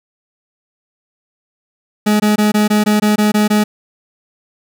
40% pulse tone bursts, 210.7 Hz, G#3, 25 cents sharp, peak -9 dBFS, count 10, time 2.06-3.64 s, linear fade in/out 10 ms, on 140 ms, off 20 ms, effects none

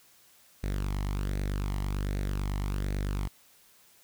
sawtooth tone with flanger, 49 Hz, G1, in tune, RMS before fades -31 dBFS, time 0.63-3.28 s, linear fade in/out 10 ms, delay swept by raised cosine 0.48 to 1 ms, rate 1.3 Hz, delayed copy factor +0.55, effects white hiss -60 dBFS RMS until 4.03 s

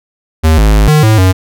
square tone with pitch steps, 79.3 / 53 / 52.1 / 152.4 / 109.2 / 93.2 Hz, D#2 / G#1 / G#1 / D#3 / A2 / F#2, +33 / +36 / +6 / -36 / -13 / +13 cents, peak -5 dBFS, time 0.43-1.33 s, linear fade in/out 20 ms, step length 150 ms, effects none

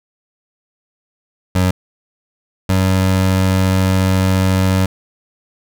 25% pulse tone pair in turn, 91.9 / 94.21 Hz, F#2 / F#2, -11 / +32 cents, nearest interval unison, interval 43 cents, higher second, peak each -8 dBFS, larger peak neither, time 1.55-1.71 / 2.69-4.86 s, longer second, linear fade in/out 5 ms, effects none

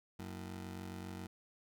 25% pulse ring-modulated tone, 138.59 Hz, C#3, in tune, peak -37 dBFS, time 0.19-1.27 s, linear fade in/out 5 ms, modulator 45.6 Hz, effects none

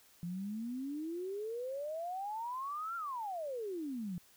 sine exponential two-way sweep, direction up then down, 168.7 to 1396.9 to 168.7 Hz, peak -37 dBFS, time 0.23-4.18 s, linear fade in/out 0 ms, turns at 2.96 s, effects white hiss -64 dBFS RMS until 4.36 s

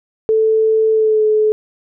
sine tone with pitch glide, 440 to 429.5 Hz, A4 to A4, 0 to -42 cents, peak -10 dBFS, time 0.29-1.52 s, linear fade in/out 0 ms, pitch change -42 cents, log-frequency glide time 0.92-1.24 s, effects none

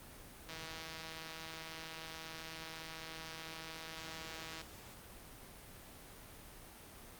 click train, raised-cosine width 0.2 ms, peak -29 dBFS, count 665, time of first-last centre 0.49-4.614 s, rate 161 Hz, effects pink hiss -54 dBFS RMS until 7.19 s + Opus 32 kbps

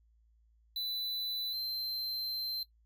square tone pair in turn, 3994 / 4113 Hz, B7 / C8, +19 / -30 cents, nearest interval minor second, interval 51 cents, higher second, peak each -35 / -36 dBFS, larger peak first, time 0.76-1.53 / 1.53-2.63 s, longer second, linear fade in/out 2 ms, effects noise-tail reverb RT60 0.1 s tail -17 dB re dry + added 56 Hz sine -64 dBFS peak until 2.85 s

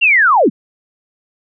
sine linear sweep, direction down, 2835 to 154.9 Hz, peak -7 dBFS, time 0.01-0.5 s, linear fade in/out 20 ms, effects none

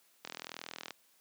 click train, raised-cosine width 0.2 ms, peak -23 dBFS, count 28, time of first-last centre 0.25-0.907 s, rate 41.1 Hz, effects white hiss -68 dBFS RMS until 1.2 s + high-pass 200 Hz 12 dB/octave

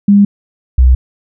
sine tone pair in turn, 202 / 63.28 Hz, G#3 / B1, -48 / +43 cents, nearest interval octave + minor sixth, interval 2009 cents, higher first, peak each -3 dBFS, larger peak neither, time 0.08-0.25 / 0.78-0.95 s, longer neither, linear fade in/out 5 ms, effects none

